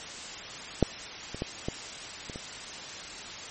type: clicks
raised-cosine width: 2 ms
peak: -6 / -23 / -16 / -16 / -25 / -25 dBFS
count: 6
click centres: 0.827 / 1.346 / 1.421 / 1.685 / 2.298 / 2.359 s
effects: white hiss -40 dBFS RMS until 3.5 s + MP3 32 kbps